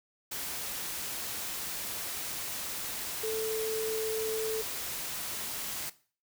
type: tone in noise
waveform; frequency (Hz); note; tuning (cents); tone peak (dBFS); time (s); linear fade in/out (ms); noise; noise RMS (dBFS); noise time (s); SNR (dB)
sine; 440; A4; 0; -30; 3.23-4.62; 10; white; -37; 0.31-5.9; +4
effects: noise-tail reverb RT60 0.4 s tail -17 dB re dry